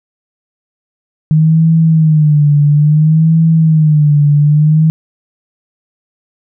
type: tone with vibrato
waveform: sine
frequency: 154.1 Hz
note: D#3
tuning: 16 cents flat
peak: -5 dBFS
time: 1.31-4.9 s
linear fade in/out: 0 ms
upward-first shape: sine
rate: 0.59 Hz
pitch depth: 94 cents each way
effects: none